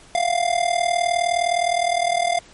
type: tone with amplitude modulation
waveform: square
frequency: 698.5 Hz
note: F5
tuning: in tune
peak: -15 dBFS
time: 0.15-2.39 s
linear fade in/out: 0 ms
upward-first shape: sine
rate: 39.6 Hz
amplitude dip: 80%
effects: pink hiss -48 dBFS RMS until 2.53 s + MP3 48 kbps